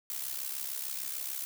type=noise with amplitude modulation; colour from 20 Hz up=blue; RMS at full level=-34 dBFS; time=0.1-1.45 s; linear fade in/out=0 ms; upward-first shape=sine; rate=66.7 Hz; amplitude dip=70%; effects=none